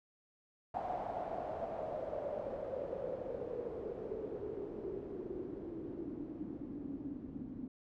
white noise with low-pass filter sweep, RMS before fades -42 dBFS, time 0.74-7.68 s, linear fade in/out 5 ms, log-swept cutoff 750 to 250 Hz, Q 7.1, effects none

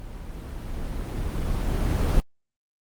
brown noise with level ramp, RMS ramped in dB -38 to -20 dBFS, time 0-2.2 s, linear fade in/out 0 ms, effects Opus 24 kbps

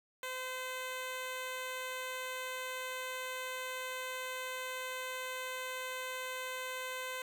10% pulse tone, 513 Hz, C5, 34 cents flat, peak -30 dBFS, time 0.23-7.22 s, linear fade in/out 2 ms, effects 11-bit

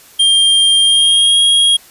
square tone with pitch glide, 3196 to 3276 Hz, G7 to G#7, +33 to -24 cents, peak -8 dBFS, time 0.19-1.77 s, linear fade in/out 10 ms, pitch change +43 cents, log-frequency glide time 0.8-1.4 s, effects white hiss -42 dBFS RMS until 1.9 s + resampled to 32000 Hz

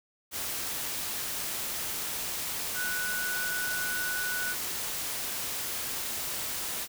sine tone in noise, 1480 Hz, F#6, in tune, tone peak -31 dBFS, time 2.74-4.56 s, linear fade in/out 50 ms, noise white, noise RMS -34 dBFS, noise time 0.31-6.88 s, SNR 0 dB, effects none

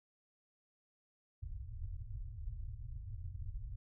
pink low-pass noise, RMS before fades -44 dBFS, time 1.42-3.76 s, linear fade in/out 5 ms, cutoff 120 Hz, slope 96 dB/octave, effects none

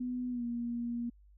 sine tone with pitch glide, 248.7 to 237.2 Hz, B3 to A#3, +12 to +30 cents, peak -33 dBFS, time 0-1.1 s, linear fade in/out 10 ms, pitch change -82 cents, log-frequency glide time 0.3-0.44 s, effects added 50 Hz sine -57 dBFS peak until 1.37 s

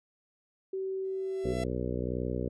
sine tone, 382.2 Hz, G4, 44 cents flat, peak -31 dBFS, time 0.73-1.54 s, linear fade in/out 5 ms
45% pulse tone with exponential growth, 670 Hz, E5, 28 cents sharp, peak -33 dBFS, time 1.04-1.64 s, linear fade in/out 5 ms, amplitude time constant 130 ms
harmonic tone, 61.74 Hz, B1, in tune, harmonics 1 / 2 / 3 / 4 / 5 / 6 / 7 / 8 / 9, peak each -37 / -37 / -39 / -38 / -41 / -39 / -39 / -40 / -43 dBFS, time 1.44-2.49 s, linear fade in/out 10 ms
effects resampled to 24000 Hz

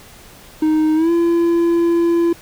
triangle tone with pitch glide, 311.1 to 339.3 Hz, D#4 to F4, 0 to -50 cents, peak -10 dBFS, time 0.62-2.33 s, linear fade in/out 5 ms, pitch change +150 cents, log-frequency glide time 0.95-1.11 s, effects pink hiss -42 dBFS RMS until 2.41 s

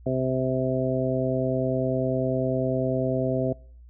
harmonic tone, 130 Hz, C3, 11 cents flat, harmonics 1 / 2 / 3 / 4 / 5, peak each -28 / -28 / -30 / -30 / -29 dBFS, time 0.06-3.53 s, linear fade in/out 5 ms, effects noise-tail reverb RT60 0.6 s tail -26 dB re dry + added 60 Hz sine -45 dBFS peak until 3.89 s

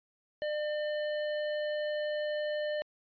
sine tone with tanh clipping, 601 Hz, D5, 40 cents sharp, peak -33 dBFS, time 0.42-2.82 s, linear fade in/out 0 ms, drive 18 dB, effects resampled to 11025 Hz

